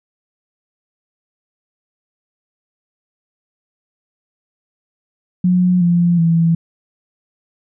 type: tone with pitch steps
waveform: sine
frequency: 180.6 / 173.14 / 165.99 Hz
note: F#3 / F3 / E3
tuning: -42 / -15 / +12 cents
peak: -10 dBFS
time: 5.44-6.55 s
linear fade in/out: 5 ms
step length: 370 ms
effects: none